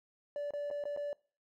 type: tone with dropouts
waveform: triangle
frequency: 580 Hz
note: D5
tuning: 22 cents flat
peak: -32 dBFS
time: 0.36-1.13 s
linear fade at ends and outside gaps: 1 ms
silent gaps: 0.507-0.536 / 0.703-0.711 / 0.839-0.854 / 0.964-0.973 s
effects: noise-tail reverb RT60 0.4 s tail -24 dB re dry + tanh soft clip ceiling -30 dBFS